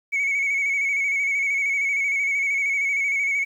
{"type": "tone with vibrato", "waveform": "sine", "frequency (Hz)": 2231, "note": "C#7", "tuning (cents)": 11, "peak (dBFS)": -18, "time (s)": [0.12, 3.45], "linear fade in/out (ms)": 20, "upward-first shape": "square", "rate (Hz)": 13, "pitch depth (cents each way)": 34, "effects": ["tanh soft clip ceiling -18 dBFS", "9-bit"]}